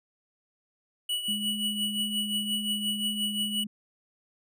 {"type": "tone with tremolo", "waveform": "square", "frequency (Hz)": 2941, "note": "F#7", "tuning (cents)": -11, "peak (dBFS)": -26, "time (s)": [1.09, 3.64], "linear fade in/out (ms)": 5, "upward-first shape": "triangle", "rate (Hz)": 5.7, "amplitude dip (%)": 70}
{"type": "tone", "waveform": "sine", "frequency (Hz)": 210, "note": "G#3", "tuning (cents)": 19, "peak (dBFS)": -33, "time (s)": [1.28, 3.67], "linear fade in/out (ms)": 5}
{"effects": []}